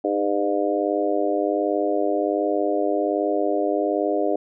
harmonic tone with a mistuned harmonic, 101.3 Hz, G#2, 43 cents flat, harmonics 3 / 4 / 5 / 6 / 7, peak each -25 / -25 / -27 / -25 / -28 dBFS, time 0.04-4.36 s, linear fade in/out 5 ms, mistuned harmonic 3, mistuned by +20 cents, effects none

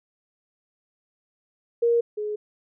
sine tone pair in turn, 469.4 / 421 Hz, A#4 / G#4, +12 / +24 cents, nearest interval major second, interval 188 cents, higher first, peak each -17 / -26 dBFS, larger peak first, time 1.82-2.01 / 2.17-2.36 s, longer neither, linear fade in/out 10 ms, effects none

